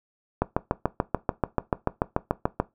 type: click train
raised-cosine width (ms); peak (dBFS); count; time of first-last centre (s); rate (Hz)
1; -7; 16; 0.42-2.6; 6.88
effects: noise-tail reverb RT60 0.2 s tail -18 dB re dry